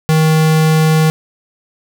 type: tone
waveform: square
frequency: 157.6 Hz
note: D#3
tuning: 23 cents sharp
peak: -9 dBFS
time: 0.09-1.1 s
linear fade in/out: 0 ms
effects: none